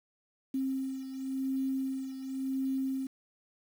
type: beating tone pair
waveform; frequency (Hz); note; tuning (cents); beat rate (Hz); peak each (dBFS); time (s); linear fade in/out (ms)
sine; 265.7 / 266.62; C4 / C4; +27 / +33; 0.92; -32 / -38; 0.54-3.07; 5
effects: 9-bit